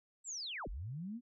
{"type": "linear two-way sweep", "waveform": "sine", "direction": "down then up", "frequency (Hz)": [7930, 32.7, 250.4], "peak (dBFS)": -40, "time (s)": [0.24, 1.21], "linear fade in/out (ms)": 50, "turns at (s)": 0.68, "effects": []}